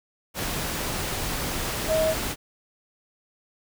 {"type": "tone in noise", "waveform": "sine", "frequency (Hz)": 635, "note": "D#5", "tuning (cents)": 35, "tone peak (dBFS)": -20, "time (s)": [1.87, 2.15], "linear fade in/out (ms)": 50, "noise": "pink", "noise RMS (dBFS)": -29, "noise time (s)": [0.34, 2.36], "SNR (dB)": 6, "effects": []}